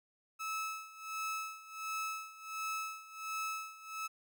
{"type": "tone with tremolo", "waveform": "30% pulse", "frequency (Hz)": 1300, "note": "E6", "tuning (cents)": -24, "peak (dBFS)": -33, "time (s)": [0.39, 4.08], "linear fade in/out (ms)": 20, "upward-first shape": "sine", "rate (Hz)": 1.4, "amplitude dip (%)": 85, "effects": []}